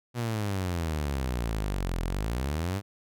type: exponential two-way sweep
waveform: sawtooth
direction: down then up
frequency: 123.47 to 41.2 to 104.6 Hz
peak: -24 dBFS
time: 0.14-2.82 s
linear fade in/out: 50 ms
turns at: 2.02 s
effects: none